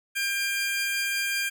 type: tone pair together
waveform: sawtooth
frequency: 1599.1 / 2396 Hz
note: G6 / D7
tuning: +34 / +34 cents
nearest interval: perfect fifth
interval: 700 cents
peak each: -25 dBFS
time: 0.15-1.5 s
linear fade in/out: 20 ms
effects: none